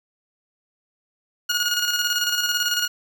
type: tone with tremolo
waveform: 15% pulse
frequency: 1439 Hz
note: F#6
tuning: 49 cents flat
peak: -12 dBFS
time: 1.49-2.88 s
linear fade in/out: 10 ms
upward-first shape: square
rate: 18 Hz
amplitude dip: 45%
effects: none